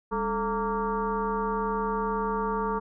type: tone with frequency modulation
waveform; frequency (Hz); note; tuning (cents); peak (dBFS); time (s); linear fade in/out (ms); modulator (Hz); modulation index
sine; 678; E5; +49; -25; 0.11-2.8; 20; 239; 2.3
effects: none